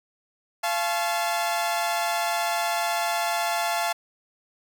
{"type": "tone cluster", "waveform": "sawtooth", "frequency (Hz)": [688, 864, 1090], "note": ["F5", "A5", "C#6"], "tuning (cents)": [-26, -32, -29], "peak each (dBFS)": [-22, -24, -31], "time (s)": [0.63, 3.93], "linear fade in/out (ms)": 10, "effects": []}